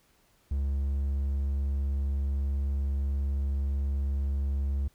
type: tone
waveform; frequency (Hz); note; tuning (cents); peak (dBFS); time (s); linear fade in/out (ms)
triangle; 69.3; C#2; 0; -24; 0.51-4.88; 5
effects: pink hiss -66 dBFS RMS until 4.94 s